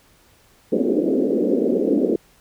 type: band-pass noise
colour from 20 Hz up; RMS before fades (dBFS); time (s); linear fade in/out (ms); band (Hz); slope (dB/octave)
pink; -19; 0.72-2.16; 5; 220 to 510; 48
effects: pink hiss -55 dBFS RMS until 2.4 s